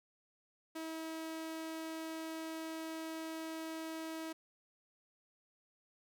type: tone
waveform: sawtooth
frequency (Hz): 321.7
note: E4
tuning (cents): -42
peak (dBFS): -37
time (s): 0.75-4.33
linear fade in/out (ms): 10
effects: none